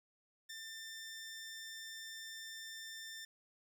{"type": "tone with ADSR envelope", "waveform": "15% pulse", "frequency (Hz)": 1790, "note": "A6", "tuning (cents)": 29, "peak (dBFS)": -38, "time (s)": [0.49, 3.25], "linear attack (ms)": 12, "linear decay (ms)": 9, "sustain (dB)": -2, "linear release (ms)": 4, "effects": []}